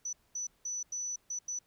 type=tone bursts at uneven times; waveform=sine; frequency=5960 Hz; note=F#8; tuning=12 cents sharp; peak=-34 dBFS; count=6; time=0.05-0.13 / 0.35-0.47 / 0.65-0.83 / 0.92-1.16 / 1.3-1.39 / 1.48-1.59 s; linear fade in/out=5 ms; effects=pink hiss -71 dBFS RMS until 1.66 s